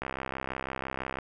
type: click train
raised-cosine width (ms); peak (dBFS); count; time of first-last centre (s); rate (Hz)
0.5; -18; 78; 0.02-1.187; 66
effects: none